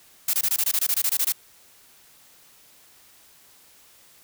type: noise bursts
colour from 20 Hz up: blue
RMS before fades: -22 dBFS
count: 14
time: 0.28-1.323 s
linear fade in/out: 5 ms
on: 55 ms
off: 21 ms
effects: white hiss -54 dBFS RMS until 4.23 s